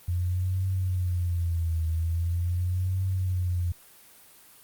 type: tone with vibrato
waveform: sine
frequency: 87.31 Hz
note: F2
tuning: in tune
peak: -24 dBFS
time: 0.08-3.72 s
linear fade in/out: 5 ms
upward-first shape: triangle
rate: 0.42 Hz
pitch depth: 140 cents each way
effects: white hiss -53 dBFS RMS until 4.63 s + Opus 32 kbps